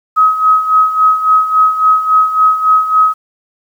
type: tone with tremolo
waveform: sine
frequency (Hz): 1271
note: D#6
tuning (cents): +36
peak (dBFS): -4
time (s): 0.16-3.14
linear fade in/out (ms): 20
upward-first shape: sine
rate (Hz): 3.6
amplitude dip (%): 70
effects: 7-bit